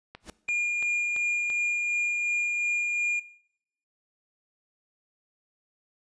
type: click train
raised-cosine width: 0.3 ms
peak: -25 dBFS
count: 5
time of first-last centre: 0.15-1.501 s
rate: 2.96 Hz
type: noise with exponential growth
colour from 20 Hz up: pink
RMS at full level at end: -37 dBFS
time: 0.2-0.3 s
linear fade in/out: 2 ms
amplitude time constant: 20 ms
type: tone with tremolo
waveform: triangle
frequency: 2418 Hz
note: D7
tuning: 50 cents sharp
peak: -22 dBFS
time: 0.48-3.2 s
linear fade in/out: 10 ms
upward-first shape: sine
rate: 2.8 Hz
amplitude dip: 25%
effects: noise-tail reverb RT60 0.7 s tail -19 dB re dry + resampled to 22050 Hz